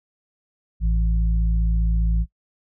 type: harmonic tone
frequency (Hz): 55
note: A1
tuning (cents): 0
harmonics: 1 / 2 / 3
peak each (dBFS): -17 / -33 / -28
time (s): 0.8-2.26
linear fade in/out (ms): 50
effects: noise-tail reverb RT60 0.1 s tail -21 dB re dry